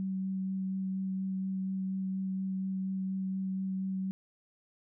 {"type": "tone with vibrato", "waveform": "sine", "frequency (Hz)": 190.2, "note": "F#3", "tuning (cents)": 48, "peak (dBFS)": -31, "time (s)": [0, 4.11], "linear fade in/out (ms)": 0, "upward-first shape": "sine", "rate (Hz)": 4.2, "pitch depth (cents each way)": 9, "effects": []}